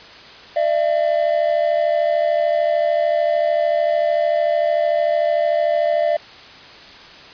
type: tone pair together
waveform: triangle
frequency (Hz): 599.6 / 673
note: D5 / E5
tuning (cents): +36 / +36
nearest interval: major second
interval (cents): 200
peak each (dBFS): -16 / -16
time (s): 0.56-6.17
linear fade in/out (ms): 5
effects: white hiss -40 dBFS RMS until 7.33 s + resampled to 11025 Hz